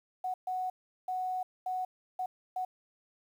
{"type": "tone bursts at uneven times", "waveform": "sine", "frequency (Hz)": 740, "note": "F#5", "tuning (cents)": 0, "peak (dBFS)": -31, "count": 6, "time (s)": [[0.24, 0.34], [0.47, 0.7], [1.08, 1.43], [1.66, 1.85], [2.19, 2.26], [2.56, 2.65]], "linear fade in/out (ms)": 5, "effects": ["10-bit"]}